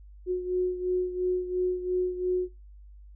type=beating tone pair; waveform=sine; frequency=363.5 / 366.4 Hz; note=F#4 / F#4; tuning=-31 / -17 cents; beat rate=2.9 Hz; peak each=-26 / -31 dBFS; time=0.26-2.49 s; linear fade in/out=50 ms; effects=noise-tail reverb RT60 0.2 s tail -18 dB re dry + added 50 Hz sine -46 dBFS peak until 3.15 s